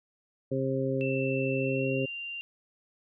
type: harmonic tone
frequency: 133.3 Hz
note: C3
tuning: 33 cents sharp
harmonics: 1 / 2 / 3 / 4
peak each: -32 / -32 / -32 / -32 dBFS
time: 0.51-2.06 s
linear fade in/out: 10 ms
type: tone with pitch glide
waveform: sine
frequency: 2670 to 2780 Hz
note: E7 to F7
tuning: +22 to -9 cents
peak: -35 dBFS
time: 1.01-2.41 s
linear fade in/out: 0 ms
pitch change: +69 cents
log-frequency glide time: 1.59-2.04 s
effects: none